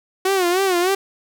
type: tone with vibrato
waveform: sawtooth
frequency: 368.7 Hz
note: F#4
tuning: 6 cents flat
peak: -12 dBFS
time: 0.25-0.95 s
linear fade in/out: 5 ms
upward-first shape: sine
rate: 3.3 Hz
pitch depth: 110 cents each way
effects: none